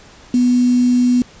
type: tone with quantisation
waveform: sine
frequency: 246.9 Hz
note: B3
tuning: in tune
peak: -10 dBFS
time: 0.34-1.22 s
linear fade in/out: 2 ms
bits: 5
effects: pink hiss -43 dBFS RMS until 1.4 s + resampled to 16000 Hz